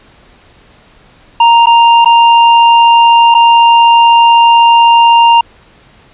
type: tone with dropouts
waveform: square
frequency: 932 Hz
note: A#5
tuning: 1 cent flat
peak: -3 dBFS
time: 1.4-5.41 s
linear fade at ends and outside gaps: 5 ms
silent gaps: 1.659-1.668 / 2.047-2.057 / 3.343-3.348 s
effects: pink hiss -43 dBFS RMS until 6.13 s + resampled to 8000 Hz